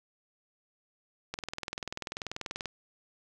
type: click train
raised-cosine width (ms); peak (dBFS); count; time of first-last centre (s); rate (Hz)
0.2; -18; 28; 1.34-2.657; 20.5
effects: none